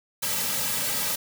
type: noise with comb filter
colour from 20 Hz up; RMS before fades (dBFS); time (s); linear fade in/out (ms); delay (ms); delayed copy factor
white; -27; 0.22-1.16; 10; 2.8; -0.9
effects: none